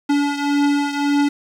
square beating tone pair, 286.1 / 287.9 Hz, D4 / D4, -45 / -34 cents, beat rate 1.8 Hz, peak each -18 / -23 dBFS, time 0.09-1.29 s, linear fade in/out 10 ms, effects low-pass 6000 Hz 12 dB/octave + 7-bit

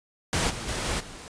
pink noise with level steps, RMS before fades -25 / -35 / -30 / -28 / -42 dBFS, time 0.33-1.28 s, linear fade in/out 0 ms, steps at 0.49 / 0.67 / 0.84 / 0.99 s, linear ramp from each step 20 ms, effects resampled to 22050 Hz

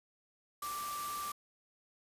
sine tone in noise, 1174.7 Hz, D6, in tune, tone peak -38 dBFS, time 0.62-1.32 s, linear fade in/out 5 ms, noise white, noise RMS -44 dBFS, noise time 0.62-1.32 s, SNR +3 dB, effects resampled to 32000 Hz

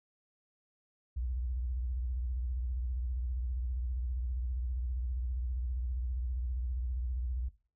sine tone with vibrato, 61.74 Hz, B1, in tune, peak -32 dBFS, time 1.16-7.49 s, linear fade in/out 10 ms, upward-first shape sine, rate 15 Hz, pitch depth 170 cents each way, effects noise-tail reverb RT60 0.4 s tail -18 dB re dry

